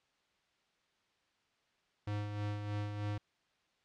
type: tone with tremolo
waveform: square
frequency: 103.83 Hz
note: G#2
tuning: in tune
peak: -35 dBFS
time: 2.07-3.18 s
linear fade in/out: 5 ms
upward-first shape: sine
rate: 3.2 Hz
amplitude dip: 45%
effects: white hiss -75 dBFS RMS until 3.84 s + low-pass 4000 Hz 12 dB/octave